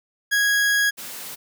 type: tone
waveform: 40% pulse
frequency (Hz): 1654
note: G#6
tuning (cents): -8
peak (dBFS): -16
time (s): 0.31-0.91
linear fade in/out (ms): 20
type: high-pass noise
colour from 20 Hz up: white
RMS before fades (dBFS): -35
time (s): 0.97-1.36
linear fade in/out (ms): 20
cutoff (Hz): 120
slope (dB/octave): 24
effects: none